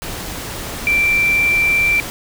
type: tone in noise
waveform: sine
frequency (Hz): 2349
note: D7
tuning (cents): 0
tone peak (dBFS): -12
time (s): 0.87-2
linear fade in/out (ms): 0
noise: pink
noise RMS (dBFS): -27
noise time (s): 0.02-2.1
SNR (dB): +12
effects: none